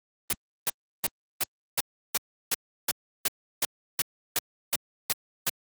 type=noise bursts; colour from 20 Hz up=white; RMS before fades=-25 dBFS; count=15; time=0.3-5.495 s; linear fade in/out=2 ms; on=29 ms; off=340 ms; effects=high-pass 100 Hz 12 dB/octave + Opus 32 kbps